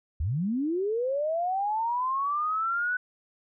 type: linear sweep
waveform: sine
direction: up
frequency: 64.3 to 1500 Hz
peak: -25 dBFS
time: 0.2-2.97 s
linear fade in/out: 5 ms
effects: none